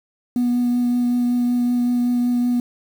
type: tone with vibrato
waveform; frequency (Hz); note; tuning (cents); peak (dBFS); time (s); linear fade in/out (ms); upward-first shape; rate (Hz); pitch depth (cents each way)
sine; 243.7; B3; -23; -14; 0.36-2.6; 2; triangle; 5.3; 13
effects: tanh soft clip ceiling -14 dBFS + 7-bit